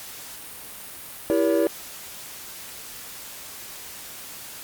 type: chord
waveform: triangle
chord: E diminished seventh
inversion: none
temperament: just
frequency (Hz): 329.6 / 395.6 / 474.7 / 569.6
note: E4 / G4 / Bb4 / Db5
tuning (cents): 0 / +16 / +31 / +47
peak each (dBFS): -20 / -24 / -23 / -21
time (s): 1.3-1.67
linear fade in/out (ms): 0
effects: white hiss -39 dBFS RMS until 4.63 s + Opus 48 kbps